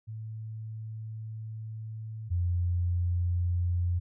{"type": "tone pair in turn", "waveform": "sine", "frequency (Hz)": [110, 87.91], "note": ["A2", "F2"], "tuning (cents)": [0, 12], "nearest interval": "major third", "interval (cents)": 388, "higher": "first", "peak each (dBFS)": [-36, -25], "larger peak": "second", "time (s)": [[0.07, 2.3], [2.3, 4]], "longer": "first", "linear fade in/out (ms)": 20, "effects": []}